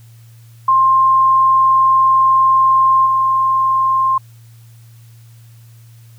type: tone with level steps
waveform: sine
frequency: 1057 Hz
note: C6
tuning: 17 cents sharp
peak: -8 / -11 dBFS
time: 0.68-4.18 s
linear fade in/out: 5 ms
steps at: 3.05 s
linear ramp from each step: 20 ms
effects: added 115 Hz sine -39 dBFS peak until 6.18 s + white hiss -53 dBFS RMS until 6.18 s